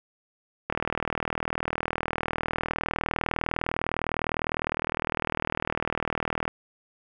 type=click train; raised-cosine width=0.5 ms; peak=-11 dBFS; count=231; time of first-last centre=0.7-6.479 s; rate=39.8 Hz; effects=none